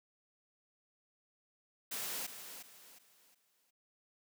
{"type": "noise with echo", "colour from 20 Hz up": "white", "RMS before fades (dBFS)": -40, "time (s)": [1.91, 2.27], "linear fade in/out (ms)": 10, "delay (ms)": 360, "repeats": 4, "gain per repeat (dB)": -9, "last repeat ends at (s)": 3.71, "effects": ["high-pass 150 Hz 12 dB/octave"]}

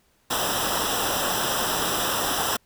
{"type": "noise with comb filter", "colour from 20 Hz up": "pink", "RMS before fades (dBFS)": -25, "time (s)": [0.3, 2.57], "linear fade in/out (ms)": 10, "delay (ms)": 0.45, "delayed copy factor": -0.85, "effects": ["pink hiss -64 dBFS RMS until 2.65 s"]}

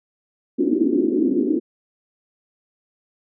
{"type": "band-pass noise", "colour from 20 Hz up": "white", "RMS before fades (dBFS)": -19, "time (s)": [0.58, 1.6], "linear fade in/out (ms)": 20, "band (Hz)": [250, 350], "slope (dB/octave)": 48, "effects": []}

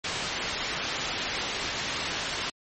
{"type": "low-pass noise", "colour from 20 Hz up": "white", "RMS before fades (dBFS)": -32, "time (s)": [0.04, 2.5], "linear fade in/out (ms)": 5, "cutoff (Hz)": 4300, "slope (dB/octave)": 12, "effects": ["MP3 32 kbps"]}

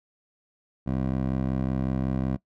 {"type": "tone with band-pass filter", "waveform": "15% pulse", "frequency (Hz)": 65.41, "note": "C2", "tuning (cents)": 0, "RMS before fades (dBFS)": -27, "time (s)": [0.86, 2.37], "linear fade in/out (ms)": 20, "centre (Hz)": 230, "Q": 0.6, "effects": ["noise-tail reverb RT60 0.1 s tail -19 dB re dry"]}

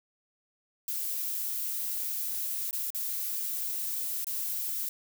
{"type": "noise with dropouts", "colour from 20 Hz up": "violet", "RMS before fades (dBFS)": -33, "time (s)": [0.88, 4.89], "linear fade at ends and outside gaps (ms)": 2, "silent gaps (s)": [[2.71, 2.729], [2.904, 2.947], [4.245, 4.268]], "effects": []}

